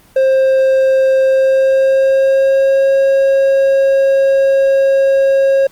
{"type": "tone with pitch glide", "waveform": "triangle", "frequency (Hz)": [530, 543], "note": ["C5", "C#5"], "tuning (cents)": [22, -36], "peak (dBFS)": -6, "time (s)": [0.16, 5.67], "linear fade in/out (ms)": 5, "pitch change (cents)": 42, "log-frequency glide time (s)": [1.24, 2.92], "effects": ["pink hiss -47 dBFS RMS until 5.71 s", "Opus 24 kbps"]}